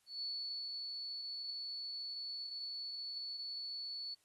sine tone with ADSR envelope, 4435 Hz, C#8, in tune, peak -38 dBFS, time 0.06-4.15 s, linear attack 160 ms, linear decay 550 ms, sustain -3 dB, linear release 16 ms, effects white hiss -75 dBFS RMS until 4.24 s + AAC 32 kbps

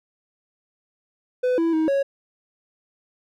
triangle tone with pitch steps, 502 / 331.1 / 316.8 / 553 Hz, B4 / E4 / D#4 / C#5, +28 / +8 / +31 / -4 cents, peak -16 dBFS, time 1.43-2.03 s, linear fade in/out 10 ms, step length 150 ms, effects none

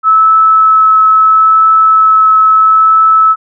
sine tone with vibrato, 1301 Hz, E6, 23 cents flat, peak -3 dBFS, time 0.03-3.36 s, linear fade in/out 50 ms, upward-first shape triangle, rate 0.75 Hz, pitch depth 9 cents each way, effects none

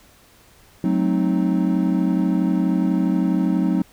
triangle chord, F# diminished seventh, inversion none, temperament equal with one note detuned, 185 / 217.3 / 261.6 / 311.1 Hz, F#3 / A3 / C4 / Eb4, 0 / -21 / 0 / 0 cents, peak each -18 / -23 / -21 / -21 dBFS, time 0.84-3.82 s, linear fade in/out 2 ms, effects pink hiss -52 dBFS RMS until 3.92 s

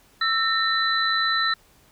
sine tone cluster, 1325 / 1828 / 3999 Hz, E6 / A#6 / B7, +9 / -34 / +21 cents, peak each -24 dBFS, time 0.21-1.54 s, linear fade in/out 5 ms, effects pink hiss -57 dBFS RMS until 1.91 s

